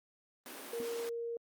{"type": "high-pass noise", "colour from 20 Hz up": "pink", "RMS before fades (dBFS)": -47, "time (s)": [0.46, 1.09], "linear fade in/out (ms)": 0, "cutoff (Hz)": 240, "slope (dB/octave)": 48}
{"type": "tone", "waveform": "sine", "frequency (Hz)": 466.9, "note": "A#4", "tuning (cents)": 3, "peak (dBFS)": -36, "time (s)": [0.73, 1.37], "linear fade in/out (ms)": 2}
{"type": "tone with exponential decay", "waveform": "sine", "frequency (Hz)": 246.9, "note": "B3", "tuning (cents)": 0, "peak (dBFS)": -36, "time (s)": [0.8, 0.89], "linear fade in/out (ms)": 2, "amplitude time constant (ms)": 19}
{"effects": ["Opus 32 kbps"]}